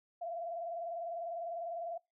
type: tone with vibrato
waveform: sine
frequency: 679 Hz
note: F5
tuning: 49 cents flat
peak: -37 dBFS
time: 0.21-1.98 s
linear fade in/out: 10 ms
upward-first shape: sine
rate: 20 Hz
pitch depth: 72 cents each way
effects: noise-tail reverb RT60 0.2 s tail -23 dB re dry